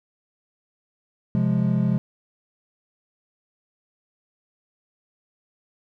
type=chord; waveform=triangle; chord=F minor; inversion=second; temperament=equal; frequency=130.81 / 174.61 / 207.7 Hz; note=C3 / F3 / Ab3; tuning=0 / 0 / 0 cents; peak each=-21 dBFS; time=1.35-1.98 s; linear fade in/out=0 ms; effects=none